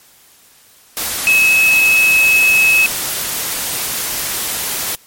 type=tone in noise; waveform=sine; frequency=2577 Hz; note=E7; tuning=40 cents flat; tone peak=-8 dBFS; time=1.27-2.86 s; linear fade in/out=0 ms; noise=white; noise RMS=-20 dBFS; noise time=0.97-4.95 s; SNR=+9 dB; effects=white hiss -47 dBFS RMS until 5.06 s + MP3 64 kbps